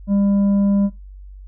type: tone with tanh clipping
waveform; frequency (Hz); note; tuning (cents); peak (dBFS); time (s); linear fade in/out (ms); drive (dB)
sine; 199.9; G3; +34; -15; 0.07-0.9; 50; 6
effects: noise-tail reverb RT60 0.2 s tail -17 dB re dry + added 48 Hz sine -35 dBFS peak until 1.47 s